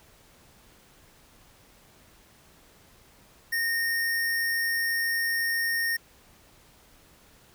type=tone with sample-and-hold; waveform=sine; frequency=1844 Hz; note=A#6; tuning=19 cents flat; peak=-24 dBFS; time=3.52-5.97 s; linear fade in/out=10 ms; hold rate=7350 Hz; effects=pink hiss -57 dBFS RMS until 7.54 s